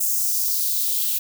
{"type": "noise with high-pass filter sweep", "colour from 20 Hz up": "violet", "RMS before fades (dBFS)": -22, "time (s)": [0, 1.19], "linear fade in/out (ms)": 10, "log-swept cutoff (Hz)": [7100, 2900], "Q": 2.1, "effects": []}